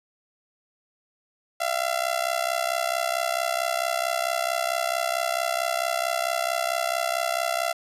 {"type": "tone with amplitude modulation", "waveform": "sawtooth", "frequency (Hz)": 680, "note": "F5", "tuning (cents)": -46, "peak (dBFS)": -16, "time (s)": [1.6, 7.73], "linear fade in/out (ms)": 10, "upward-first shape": "sine", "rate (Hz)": 64.5, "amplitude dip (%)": 90, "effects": ["resampled to 32000 Hz"]}